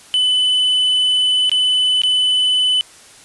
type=tone with dropouts; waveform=triangle; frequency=3007 Hz; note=F#7; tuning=27 cents sharp; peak=-11 dBFS; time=0.14-2.81 s; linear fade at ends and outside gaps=0 ms; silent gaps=1.495-1.516 / 2.018-2.035 s; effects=white hiss -43 dBFS RMS until 3.24 s + resampled to 24000 Hz